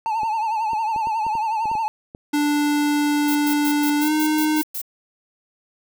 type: tone with vibrato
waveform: triangle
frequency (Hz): 880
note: A5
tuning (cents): 0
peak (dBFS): -18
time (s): 0.06-1.88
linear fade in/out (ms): 0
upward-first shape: triangle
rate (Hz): 11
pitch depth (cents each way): 91
type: clicks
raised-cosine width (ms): 2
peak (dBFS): -23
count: 10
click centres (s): 0.233 / 0.733 / 0.962 / 1.071 / 1.266 / 1.353 / 1.656 / 1.715 / 1.753 / 2.149
type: tone with pitch glide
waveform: square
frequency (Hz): 293.7 to 307.2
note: D4 to D#4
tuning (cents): 0 to -22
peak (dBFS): -18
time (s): 2.33-4.62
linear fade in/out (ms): 10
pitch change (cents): +78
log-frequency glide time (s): 3.99-4.12
type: noise bursts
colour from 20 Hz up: violet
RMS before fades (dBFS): -28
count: 9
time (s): 3.28-4.817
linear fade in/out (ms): 5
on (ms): 73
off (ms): 110
effects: none